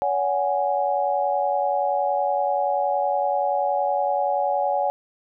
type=chord; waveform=sine; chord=C# suspended fourth; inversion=none; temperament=equal with one note detuned; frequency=567 / 740 / 830.6 Hz; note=C#5 / F#5 / G#5; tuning=+39 / 0 / 0 cents; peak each=-24 dBFS; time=0.02-4.9 s; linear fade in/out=0 ms; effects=none